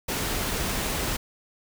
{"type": "noise", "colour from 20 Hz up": "pink", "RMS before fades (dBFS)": -28, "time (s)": [0.08, 1.17], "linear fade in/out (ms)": 10, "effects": []}